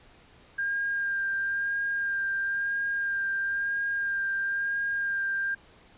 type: tone with vibrato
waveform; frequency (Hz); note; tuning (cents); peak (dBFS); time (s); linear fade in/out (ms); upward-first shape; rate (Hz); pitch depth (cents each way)
sine; 1604; G6; +39; -26; 0.58-5.55; 10; sine; 1; 18
effects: pink hiss -56 dBFS RMS until 5.97 s + resampled to 8000 Hz